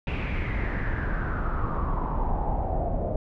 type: noise with low-pass filter sweep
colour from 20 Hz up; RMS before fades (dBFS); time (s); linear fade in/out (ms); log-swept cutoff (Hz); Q
brown; -27; 0.07-3.16; 2; 2600 to 600; 5.7
effects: none